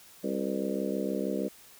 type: harmonic tone with a mistuned harmonic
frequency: 66.4 Hz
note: C2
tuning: 26 cents sharp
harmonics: 3 / 4 / 5 / 6 / 7 / 8 / 9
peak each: -34 / -35 / -36 / -37 / -37 / -38 / -39 dBFS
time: 0.23-1.49 s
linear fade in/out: 20 ms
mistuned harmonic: 8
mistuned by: -58 cents
effects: white hiss -54 dBFS RMS until 1.79 s